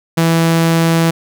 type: tone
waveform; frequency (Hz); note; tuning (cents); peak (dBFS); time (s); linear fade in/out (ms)
sawtooth; 165.1; E3; +3; -6; 0.17-1.11; 10
effects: none